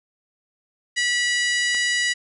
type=harmonic tone; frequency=974 Hz; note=B5; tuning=24 cents flat; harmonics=2 / 3 / 4 / 5 / 6 / 7 / 8 / 9 / 10; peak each=-21 / -27 / -31 / -30 / -36 / -32 / -35 / -39 / -41 dBFS; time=0.96-2.14 s; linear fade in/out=20 ms
type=clicks; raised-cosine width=0.3 ms; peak=-23 / -21 dBFS; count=2; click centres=1.745 / 1.749 s
effects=none